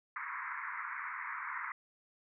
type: band-pass noise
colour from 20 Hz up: pink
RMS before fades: -41 dBFS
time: 0.16-1.72 s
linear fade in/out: 2 ms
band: 960 to 2200 Hz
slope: 96 dB/octave
effects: none